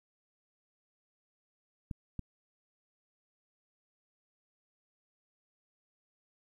clicks, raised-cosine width 5 ms, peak -25 dBFS, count 2, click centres 1.912 / 2.193 s, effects 11-bit

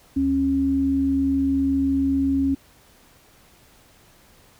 sine tone pair together, 75 / 272.6 Hz, D2 / C#4, +37 / -29 cents, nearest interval octave + minor seventh, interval 2234 cents, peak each -29 / -18 dBFS, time 0.16-2.55 s, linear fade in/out 10 ms, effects pink hiss -54 dBFS RMS until 4.59 s

